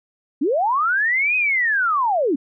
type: linear two-way sweep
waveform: sine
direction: up then down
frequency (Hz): 244.9 to 2539 to 244.9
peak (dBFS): -16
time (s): 0.41-2.36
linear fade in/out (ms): 10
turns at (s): 1.36
effects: none